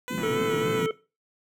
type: tone with vibrato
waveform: 10% pulse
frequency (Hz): 493.9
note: B4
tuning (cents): 0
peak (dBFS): -25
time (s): 0.08-0.86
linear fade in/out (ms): 0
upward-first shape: sine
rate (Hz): 3.6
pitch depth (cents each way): 46
type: band-pass noise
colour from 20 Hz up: pink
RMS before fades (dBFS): -31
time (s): 0.1-0.87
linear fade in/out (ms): 10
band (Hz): 130 to 370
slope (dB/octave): 48
type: click train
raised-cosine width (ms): 0.5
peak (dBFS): -24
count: 72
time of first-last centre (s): 0.18-0.814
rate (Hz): 112
type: harmonic tone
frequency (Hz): 440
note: A4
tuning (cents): 0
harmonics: 1 / 3 / 5 / 7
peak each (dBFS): -24 / -34 / -38 / -41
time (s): 0.23-0.91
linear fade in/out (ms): 2
effects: noise-tail reverb RT60 0.3 s tail -18 dB re dry